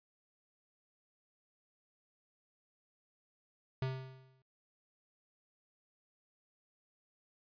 square tone with exponential decay, 131.3 Hz, C3, 6 cents sharp, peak -32 dBFS, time 3.82-4.42 s, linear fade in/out 2 ms, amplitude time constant 130 ms, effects noise-tail reverb RT60 0.1 s tail -26 dB re dry + resampled to 11025 Hz

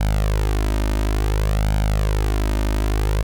sawtooth tone with flanger, 51.91 Hz, G#1, in tune, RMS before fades -19 dBFS, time 0-3.23 s, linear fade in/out 10 ms, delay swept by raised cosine 1.3 to 3.3 ms, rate 0.57 Hz, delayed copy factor +0.7, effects none

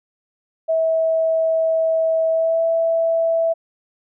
sine tone with pitch glide, 648 to 659.3 Hz, E5 to E5, -30 to 0 cents, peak -15 dBFS, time 0.68-3.54 s, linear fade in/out 20 ms, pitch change +30 cents, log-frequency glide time 2.3-2.63 s, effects none

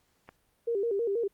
click, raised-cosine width 0.5 ms, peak -30 dBFS, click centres 0.29 s
sine tone with vibrato, 430.9 Hz, A4, 36 cents flat, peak -26 dBFS, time 0.67-1.28 s, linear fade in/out 10 ms, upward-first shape square, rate 6.2 Hz, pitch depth 140 cents each way
effects pink hiss -71 dBFS RMS until 1.33 s + Opus 48 kbps

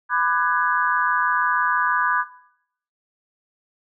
sine chord, G# half-diminished seventh, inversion first, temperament just, 996.7 / 1196.1 / 1495.1 / 1661.2 Hz, B5 / D6 / F#6 / G#6, +16 / +31 / +18 / 0 cents, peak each -23 dBFS, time 0.09-2.25 s, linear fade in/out 50 ms, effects noise-tail reverb RT60 0.7 s tail -17 dB re dry

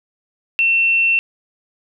sine tone, 2700 Hz, E7, 41 cents sharp, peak -12 dBFS, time 0.59-1.19 s, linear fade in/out 0 ms, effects none

